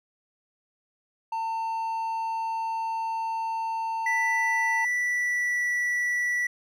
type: tone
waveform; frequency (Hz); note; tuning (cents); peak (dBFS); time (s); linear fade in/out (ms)
triangle; 900; A5; +39; -25; 1.32-4.85; 5
type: tone with pitch glide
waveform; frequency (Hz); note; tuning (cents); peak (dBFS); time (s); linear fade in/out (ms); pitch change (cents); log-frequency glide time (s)
triangle; 1975.5 to 1955.1; B6 to B6; 0 to -18; -22; 4.06-6.47; 5; -18; 4.39-5.68
effects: none